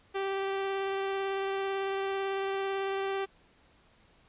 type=tone with vibrato; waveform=sawtooth; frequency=390 Hz; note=G4; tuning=9 cents flat; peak=-26 dBFS; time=0.14-3.26 s; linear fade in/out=20 ms; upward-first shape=sine; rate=18 Hz; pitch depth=9 cents each way; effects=pink hiss -63 dBFS RMS until 4.28 s + resampled to 8000 Hz